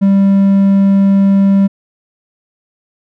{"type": "tone", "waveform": "triangle", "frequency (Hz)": 196.5, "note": "G3", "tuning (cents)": 4, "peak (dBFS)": -4, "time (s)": [0.01, 1.68], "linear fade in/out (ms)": 20, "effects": []}